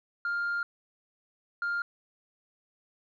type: tone bursts at uneven times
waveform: sine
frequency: 1402 Hz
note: F6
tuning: 6 cents sharp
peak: -26 dBFS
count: 2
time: 0.25-0.63 / 1.62-1.82 s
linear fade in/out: 2 ms
effects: tanh soft clip ceiling -26 dBFS